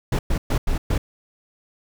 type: noise bursts at uneven times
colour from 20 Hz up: brown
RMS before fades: -20 dBFS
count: 5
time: 0.12-0.19 / 0.3-0.38 / 0.5-0.58 / 0.67-0.78 / 0.9-0.98 s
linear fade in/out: 5 ms
effects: none